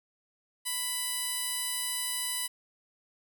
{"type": "tone with band-pass filter", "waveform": "15% pulse", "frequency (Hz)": 993, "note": "B5", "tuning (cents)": 9, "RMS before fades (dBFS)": -33, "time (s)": [0.65, 2.48], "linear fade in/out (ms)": 20, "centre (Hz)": 12000, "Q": 0.86, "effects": []}